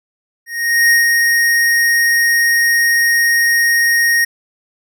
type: tone with ADSR envelope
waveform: square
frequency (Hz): 1864.7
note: A#6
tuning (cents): 0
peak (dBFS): -8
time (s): 0.46-4.25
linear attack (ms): 440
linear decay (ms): 150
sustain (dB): -3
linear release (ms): 10
effects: none